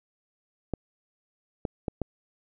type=clicks; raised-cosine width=2 ms; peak=-15 dBFS; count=4; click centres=0.737 / 1.652 / 1.882 / 2.017 s; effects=none